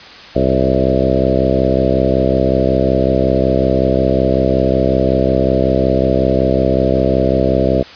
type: harmonic tone with a mistuned harmonic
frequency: 65.41 Hz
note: C2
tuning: in tune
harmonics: 1 / 2 / 3 / 4 / 5 / 6 / 7 / 8 / 9 / 10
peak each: -20 / -20 / -20 / -20 / -20 / -20 / -20 / -20 / -20 / -20 dBFS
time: 0.35-7.83 s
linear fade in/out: 10 ms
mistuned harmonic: 9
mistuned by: -23 cents
effects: white hiss -35 dBFS RMS until 7.95 s + resampled to 11025 Hz